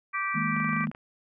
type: harmonic tone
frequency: 390 Hz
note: G4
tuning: 9 cents flat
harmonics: 3 / 4 / 5 / 6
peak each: -30 / -36 / -33 / -33 dBFS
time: 0.13-0.86 s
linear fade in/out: 20 ms
type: chord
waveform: sine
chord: D# suspended fourth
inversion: none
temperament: equal with one note detuned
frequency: 159.02 / 207.7 / 233.1 Hz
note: D#3 / G#3 / A#3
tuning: +38 / 0 / 0 cents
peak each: -32 dBFS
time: 0.34-0.91 s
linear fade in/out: 20 ms
type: clicks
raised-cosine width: 0.5 ms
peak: -27 dBFS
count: 11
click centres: 0.565 / 0.602 / 0.645 / 0.692 / 0.732 / 0.765 / 0.808 / 0.84 / 0.871 / 0.915 / 0.949 s
effects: none